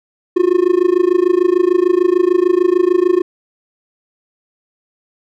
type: tone with amplitude modulation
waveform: triangle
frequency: 359 Hz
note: F4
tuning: 48 cents sharp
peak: -4 dBFS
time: 0.36-3.22 s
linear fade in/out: 10 ms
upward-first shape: sine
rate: 26.7 Hz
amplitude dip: 95%
effects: none